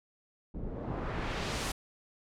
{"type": "noise with low-pass filter sweep", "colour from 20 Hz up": "pink", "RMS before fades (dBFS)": -36, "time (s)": [0.54, 1.72], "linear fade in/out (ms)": 5, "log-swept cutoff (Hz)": [260, 11000], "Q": 0.79, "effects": []}